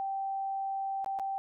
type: tone with dropouts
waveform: sine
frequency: 780 Hz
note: G5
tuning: 9 cents flat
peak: -31 dBFS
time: 0-1.38 s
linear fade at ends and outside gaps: 0 ms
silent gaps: 1.045-1.061 / 1.189-1.197 s
effects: none